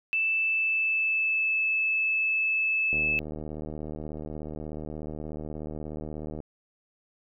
sine tone with pitch glide, 2641 to 2614 Hz, E7 to E7, +3 to -15 cents, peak -23 dBFS, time 0.13-3.19 s, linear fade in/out 0 ms, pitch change -18 cents, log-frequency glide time 0.32-1.61 s
click train, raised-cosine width 2 ms, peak -24 dBFS, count 267, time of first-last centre 2.93-6.403 s, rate 76.6 Hz
effects none

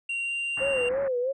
triangle tone with pitch glide, 2758 to 2774 Hz, F7 to F7, -22 to -12 cents, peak -26 dBFS, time 0.09-0.89 s, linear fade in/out 5 ms, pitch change +10 cents, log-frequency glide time 0.23-0.32 s
white low-pass noise, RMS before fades -40 dBFS, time 0.57-1.08 s, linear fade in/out 2 ms, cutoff 1900 Hz, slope 48 dB/octave
sine tone with vibrato, 520 Hz, C5, 11 cents flat, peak -24 dBFS, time 0.6-1.33 s, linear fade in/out 20 ms, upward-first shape sine, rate 3 Hz, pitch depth 120 cents each way
effects resampled to 22050 Hz

